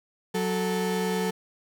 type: tone pair together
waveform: 35% pulse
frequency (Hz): 185 / 440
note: F#3 / A4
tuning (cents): 0 / 0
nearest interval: octave + minor third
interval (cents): 1500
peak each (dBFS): -26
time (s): 0.34-1.31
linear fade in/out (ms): 10
effects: none